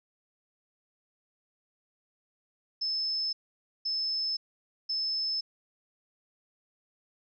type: tone bursts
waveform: sine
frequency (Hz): 5240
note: E8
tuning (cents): -11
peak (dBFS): -28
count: 3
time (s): 2.81-5.41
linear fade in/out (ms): 10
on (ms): 520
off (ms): 520
effects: none